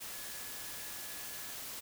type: tone in noise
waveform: sine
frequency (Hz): 1700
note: G#6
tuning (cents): +40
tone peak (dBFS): -55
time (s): 0.11-1.55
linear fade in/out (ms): 20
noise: white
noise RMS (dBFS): -44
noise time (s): 0-1.81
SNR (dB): -14
effects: none